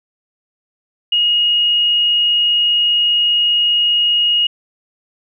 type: tone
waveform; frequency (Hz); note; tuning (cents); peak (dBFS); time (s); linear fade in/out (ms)
sine; 2875; F7; +50; -11; 1.12-4.47; 5
effects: none